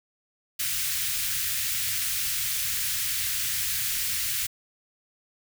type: band-stop noise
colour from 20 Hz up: white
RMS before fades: -28 dBFS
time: 0.59-4.47 s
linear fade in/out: 10 ms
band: 140 to 1600 Hz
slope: 24 dB/octave
effects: none